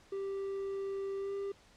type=tone with pitch glide; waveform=triangle; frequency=392 to 397 Hz; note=G4 to G4; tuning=0 to +22 cents; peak=-33 dBFS; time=0.12-1.52 s; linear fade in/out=5 ms; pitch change=+22 cents; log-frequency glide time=1.18-1.33 s; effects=pink hiss -62 dBFS RMS until 1.76 s + low-pass 7000 Hz 12 dB/octave